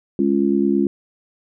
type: chord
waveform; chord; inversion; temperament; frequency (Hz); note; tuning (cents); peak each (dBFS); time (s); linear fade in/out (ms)
sine; Db major; second; just; 207.9 / 277.2 / 346.5; Ab3 / Db4 / F4; +2 / 0 / -14; -19; 0.19-0.87; 2
effects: none